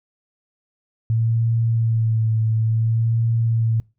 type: tone with vibrato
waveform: sine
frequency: 112.9 Hz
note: A2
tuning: 45 cents sharp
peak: -16 dBFS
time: 1.1-3.8 s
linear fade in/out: 0 ms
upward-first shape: sine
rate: 0.57 Hz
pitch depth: 31 cents each way
effects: noise-tail reverb RT60 0.3 s tail -25 dB re dry